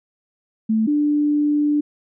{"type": "tone pair in turn", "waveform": "sine", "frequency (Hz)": [220, 295.1], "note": ["A3", "D4"], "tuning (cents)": [0, 8], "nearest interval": "perfect fourth", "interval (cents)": 508, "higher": "second", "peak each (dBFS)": -15, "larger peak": "neither", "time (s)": [[0.69, 0.87], [0.87, 1.81]], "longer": "second", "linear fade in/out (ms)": 10, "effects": []}